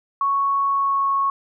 sine tone with pitch glide, 1108.7 to 1101.7 Hz, C#6 to C#6, 0 to -11 cents, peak -17 dBFS, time 0.21-1.3 s, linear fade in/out 2 ms, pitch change -11 cents, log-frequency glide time 0.67-1.08 s, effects none

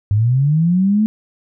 sine linear sweep, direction up, 98.6 to 220 Hz, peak -11 dBFS, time 0.11-1.06 s, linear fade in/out 0 ms, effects none

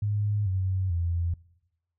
sine tone with pitch steps, 103.83 / 94.12 / 85.32 Hz, G#2 / F#2 / F2, 0 / +30 / -40 cents, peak -24 dBFS, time 0.02-1.34 s, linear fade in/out 5 ms, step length 440 ms, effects noise-tail reverb RT60 0.9 s tail -23 dB re dry

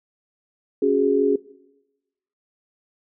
sine chord, C# suspended fourth, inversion none, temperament equal, 277.2 / 370 / 415.3 Hz, C#4 / F#4 / G#4, 0 / 0 / 0 cents, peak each -22 / -22 / -18 dBFS, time 0.82-1.36 s, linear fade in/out 5 ms, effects noise-tail reverb RT60 1.0 s tail -21 dB re dry

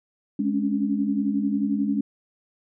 sine tone cluster, 208.6 / 273.7 / 284.9 Hz, G#3 / C#4 / C#4, +8 / -22 / +48 cents, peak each -24 / -27 / -26 dBFS, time 0.39-2.01 s, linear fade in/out 5 ms, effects none

